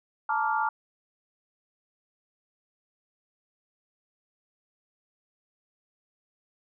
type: chord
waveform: sine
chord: Bb major seventh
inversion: third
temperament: just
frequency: 874.1 / 932.3 / 1165.4 / 1398.5 Hz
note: A5 / Bb5 / D6 / F6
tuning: -12 / 0 / -14 / +2 cents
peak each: -27 / -32 / -31 / -30 dBFS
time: 0.29-0.69 s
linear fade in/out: 5 ms
effects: none